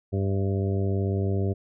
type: harmonic tone with a mistuned harmonic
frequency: 98 Hz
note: G2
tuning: in tune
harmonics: 1 / 2 / 3 / 4 / 5 / 6 / 7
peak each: -24 / -31 / -35 / -31 / -38 / -40 / -41 dBFS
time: 0.12-1.54 s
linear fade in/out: 20 ms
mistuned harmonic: 7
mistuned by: -30 cents
effects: none